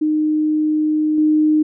sine tone with level steps, 307 Hz, D#4, 23 cents flat, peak -14 / -11 dBFS, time 0.01-1.63 s, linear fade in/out 10 ms, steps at 1.18 s, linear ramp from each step 2 ms, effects none

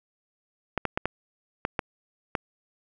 clicks, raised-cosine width 0.5 ms, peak -10 dBFS, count 7, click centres 0.777 / 0.853 / 0.975 / 1.056 / 1.651 / 1.792 / 2.352 s, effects none

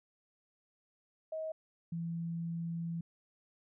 sine tone pair in turn, 634 / 167.62 Hz, D#5 / E3, +32 / +29 cents, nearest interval octave + major seventh, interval 2303 cents, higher first, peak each -36 / -35 dBFS, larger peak second, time 1.32-1.52 / 1.92-3.01 s, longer second, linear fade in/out 5 ms, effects none

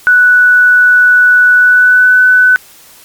sine tone with pitch glide, 1480 to 1500.7 Hz, F#6 to F#6, 0 to +24 cents, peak -3 dBFS, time 0.07-2.56 s, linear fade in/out 0 ms, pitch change +24 cents, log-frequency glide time 1.56-2.16 s, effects white hiss -39 dBFS RMS until 3.04 s + Opus 48 kbps

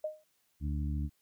sine tone with exponential decay, 617 Hz, D#5, 15 cents flat, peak -29 dBFS, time 0.04-0.24 s, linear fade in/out 5 ms, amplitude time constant 43 ms
harmonic tone, 73.42 Hz, D2, in tune, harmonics 1 / 2 / 3 / 4, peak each -32 / -38 / -42 / -44 dBFS, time 0.6-1.1 s, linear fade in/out 50 ms
effects white hiss -74 dBFS RMS until 1.21 s

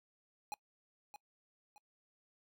square tone with echo, 830.6 Hz, G#5, in tune, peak -40 dBFS, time 0.52-0.54 s, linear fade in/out 0 ms, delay 620 ms, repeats 2, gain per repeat -9 dB, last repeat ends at 1.78 s, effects noise-tail reverb RT60 0.1 s tail -25 dB re dry

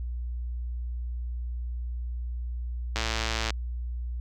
click train, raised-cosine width 0.2 ms, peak -11 dBFS, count 62, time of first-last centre 2.96-3.505 s, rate 112 Hz, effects added 60 Hz sine -30 dBFS peak until 4.2 s

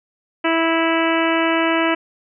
harmonic tone, 328.3 Hz, E4, 7 cents flat, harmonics 1 / 2 / 3 / 4 / 5 / 6 / 7 / 8 / 9, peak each -19 / -22 / -24 / -25 / -26 / -27 / -27 / -28 / -29 dBFS, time 0.44-1.95 s, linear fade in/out 10 ms, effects none

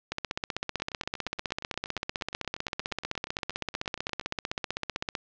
two click trains, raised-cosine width 0.2 ms, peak -12 / -22 dBFS, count 80 / 30, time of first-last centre 0.12-5.152 / 0.8-4.212 s, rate 15.7 / 8.5 Hz, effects low-pass 5000 Hz 12 dB/octave

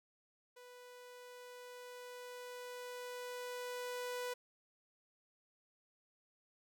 sawtooth tone with level ramp, 493.9 Hz, B4, in tune, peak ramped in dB -51 to -35 dBFS, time 0.56-4.34 s, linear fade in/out 10 ms, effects none

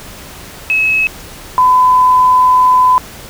sine tone pair in turn, 2576 / 1008.5 Hz, E7 / B5, -41 / +36 cents, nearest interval octave + major third, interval 1623 cents, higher first, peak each -9 / -5 dBFS, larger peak second, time 0.7-1.07 / 1.58-2.98 s, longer second, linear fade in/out 0 ms, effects pink hiss -32 dBFS RMS until 3.29 s

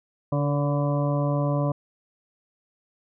harmonic tone with a mistuned harmonic, 144 Hz, D3, 34 cents flat, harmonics 1 / 2 / 3 / 4 / 5 / 7 / 8, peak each -23 / -29 / -37 / -28 / -37 / -34 / -39 dBFS, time 0.32-1.72 s, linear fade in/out 5 ms, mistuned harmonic 3, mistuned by +64 cents, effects none

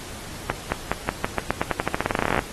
accelerating click train, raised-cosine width 0.5 ms, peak -6 dBFS, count 26, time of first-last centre 0.5-2.391 s, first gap 220 ms, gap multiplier 0.89, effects pink hiss -38 dBFS RMS until 2.52 s + AAC 32 kbps

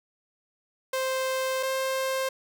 sawtooth tone pair in turn, 523.3 / 528.2 Hz, C5 / C5, 0 / +16 cents, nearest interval unison, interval 16 cents, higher second, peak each -22 dBFS, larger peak neither, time 0.93-1.63 / 1.63-2.29 s, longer first, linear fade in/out 5 ms, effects none

